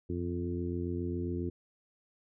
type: harmonic tone with a mistuned harmonic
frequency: 87.31 Hz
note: F2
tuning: in tune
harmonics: 1 / 2 / 3 / 4 / 5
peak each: -36 / -40 / -38 / -37 / -45 dBFS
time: 0.09-1.5 s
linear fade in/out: 10 ms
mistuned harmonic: 1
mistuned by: +26 cents
effects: none